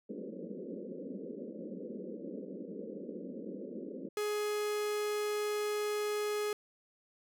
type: band-pass noise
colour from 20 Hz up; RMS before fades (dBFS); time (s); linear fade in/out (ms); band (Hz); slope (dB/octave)
pink; -43; 0.09-4.09; 10; 180 to 550; 96
type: tone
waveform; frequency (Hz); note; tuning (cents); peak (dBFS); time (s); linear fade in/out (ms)
45% pulse; 418.7; G#4; +14; -32; 4.17-6.53; 2
effects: none